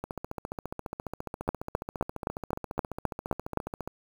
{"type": "two click trains", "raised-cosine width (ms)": 1, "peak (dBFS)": [-11, -20], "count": [9, 57], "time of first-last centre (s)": [[1.49, 3.573], [0.04, 3.876]], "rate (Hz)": [3.84, 14.6], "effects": ["7-bit"]}